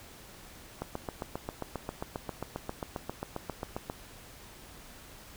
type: click train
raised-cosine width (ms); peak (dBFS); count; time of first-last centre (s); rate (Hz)
1; -20; 24; 0.82-3.899; 7.47
effects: pink hiss -51 dBFS RMS until 5.36 s